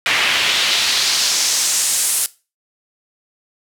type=noise with band-pass filter sweep; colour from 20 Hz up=pink; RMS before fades=-17 dBFS; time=0.06-2.26 s; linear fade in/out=0 ms; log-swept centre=2300 to 10000 Hz; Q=1.6; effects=noise-tail reverb RT60 0.3 s tail -19 dB re dry